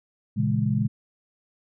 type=chord; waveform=sine; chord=A# half-diminished seventh; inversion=none; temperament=equal; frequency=116.54 / 138.59 / 164.81 / 207.7 Hz; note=A#2 / C#3 / E3 / G#3; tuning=0 / 0 / 0 / 0 cents; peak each=-25 / -26 / -31 / -25 dBFS; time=0.36-0.88 s; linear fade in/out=20 ms; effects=none